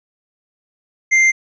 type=tone with hard clipping; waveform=sine; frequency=2093 Hz; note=C7; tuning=in tune; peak=-11 dBFS; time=1.11-1.32 s; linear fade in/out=20 ms; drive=7 dB; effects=resampled to 16000 Hz